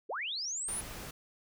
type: linear sweep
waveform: sine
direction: up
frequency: 310 to 10510 Hz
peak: -34 dBFS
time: 0.09-0.81 s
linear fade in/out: 10 ms
type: noise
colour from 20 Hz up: pink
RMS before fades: -44 dBFS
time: 0.68-1.11 s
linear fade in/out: 5 ms
effects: none